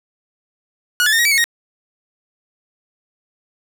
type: tone with pitch steps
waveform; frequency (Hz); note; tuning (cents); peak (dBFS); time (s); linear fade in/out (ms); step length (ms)
sawtooth; 1455 / 1723 / 1822 / 1896 / 2299 / 2186 / 1872; F#6 / A6 / A#6 / A#6 / D7 / C#7 / A#6; -29 / -37 / -40 / +29 / -37 / -25 / +7; -9; 1-1.441; 0; 63
effects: none